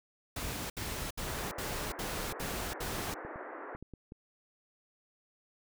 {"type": "noise bursts", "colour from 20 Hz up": "pink", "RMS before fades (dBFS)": -38, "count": 7, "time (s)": [0.36, 3.142], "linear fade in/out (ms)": 5, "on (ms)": 340, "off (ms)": 67}
{"type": "band-pass noise", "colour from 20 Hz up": "pink", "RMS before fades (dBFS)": -44, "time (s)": [1.27, 3.76], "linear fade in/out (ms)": 0, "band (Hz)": [300, 1900], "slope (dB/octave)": 48}
{"type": "clicks", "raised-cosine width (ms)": 3, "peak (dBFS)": -33, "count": 10, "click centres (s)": [1.868, 2.202, 2.281, 2.907, 3.25, 3.359, 3.75, 3.826, 3.937, 4.121]}
{"effects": []}